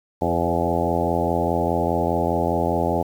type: harmonic tone with a mistuned harmonic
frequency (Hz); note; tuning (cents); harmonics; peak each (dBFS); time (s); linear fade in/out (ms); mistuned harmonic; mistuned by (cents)
84.9; F2; -48; 1 / 2 / 3 / 4 / 5 / 6 / 7 / 8 / 9 / 10; -28 / -28 / -28 / -28 / -28 / -28 / -28 / -28 / -28 / -28; 0.21-3.03; 10; 6; +18
effects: 8-bit